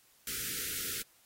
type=band-stop noise; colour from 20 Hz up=white; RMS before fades=-37 dBFS; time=0.27-1.02 s; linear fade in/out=2 ms; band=500 to 1300 Hz; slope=96 dB/octave; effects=white hiss -65 dBFS RMS until 1.25 s + AAC 48 kbps